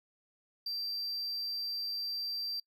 triangle tone, 4699 Hz, D8, in tune, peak -33 dBFS, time 0.66-2.6 s, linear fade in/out 5 ms, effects noise-tail reverb RT60 0.1 s tail -23 dB re dry

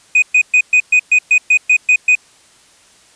triangle tone bursts, 2493 Hz, D#7, 3 cents sharp, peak -5 dBFS, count 11, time 0.15-2.153 s, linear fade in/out 5 ms, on 73 ms, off 120 ms, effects white hiss -48 dBFS RMS until 3.15 s + resampled to 22050 Hz

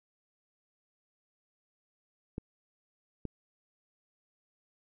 clicks, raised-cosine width 3 ms, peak -23 dBFS, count 2, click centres 2.381 / 3.253 s, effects none

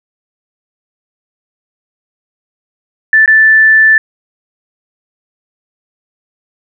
sine tone with dropouts, 1760 Hz, A6, in tune, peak -3 dBFS, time 3.13-3.98 s, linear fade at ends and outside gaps 2 ms, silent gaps 3.26-3.277 s, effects none

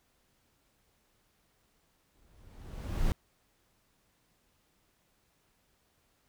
brown noise with exponential growth, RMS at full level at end -27 dBFS, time 2.15-3.12 s, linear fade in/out 1 ms, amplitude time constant 210 ms, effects pink hiss -72 dBFS RMS until 6.28 s

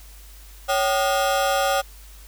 30% pulse ring-modulated tone, 664 Hz, E5, 12 cents sharp, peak -13 dBFS, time 0.68-1.82 s, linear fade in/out 20 ms, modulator 107 Hz, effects added 50 Hz sine -42 dBFS peak until 2.27 s + white hiss -49 dBFS RMS until 2.27 s

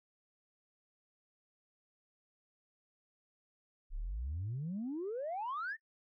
sine exponential sweep, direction up, 30.32 to 1864.7 Hz, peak -35 dBFS, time 3.9-5.77 s, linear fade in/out 50 ms, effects noise-tail reverb RT60 0.1 s tail -22 dB re dry + tanh soft clip ceiling -33 dBFS

